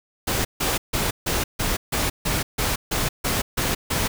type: noise bursts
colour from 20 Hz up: pink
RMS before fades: -23 dBFS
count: 12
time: 0.27-4.08 s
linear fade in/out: 10 ms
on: 180 ms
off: 150 ms
effects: none